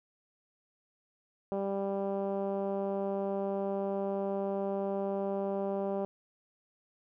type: tone with low-pass filter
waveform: 10% pulse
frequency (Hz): 196.9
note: G3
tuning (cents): +8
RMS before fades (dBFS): -33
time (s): 1.52-6.05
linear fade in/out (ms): 0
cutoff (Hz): 590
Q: 1.5
effects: none